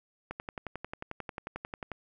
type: click train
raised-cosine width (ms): 0.5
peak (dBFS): -22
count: 19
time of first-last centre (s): 0.31-1.917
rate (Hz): 11.2
effects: none